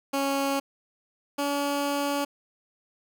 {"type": "tone pair in turn", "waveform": "15% pulse", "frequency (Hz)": [276.1, 284.7], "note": ["C#4", "C#4"], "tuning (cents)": [-7, 46], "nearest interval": "minor second", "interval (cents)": 53, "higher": "second", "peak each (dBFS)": [-18, -19], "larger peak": "first", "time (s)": [[0.13, 0.6], [1.38, 2.25]], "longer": "second", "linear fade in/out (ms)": 10, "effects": []}